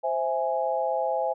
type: chord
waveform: sine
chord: C augmented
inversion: none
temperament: equal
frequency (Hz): 523.3 / 659.3 / 830.6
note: C5 / E5 / G#5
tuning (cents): 0 / 0 / 0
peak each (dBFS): -28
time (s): 0.03-1.34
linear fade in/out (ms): 20
effects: none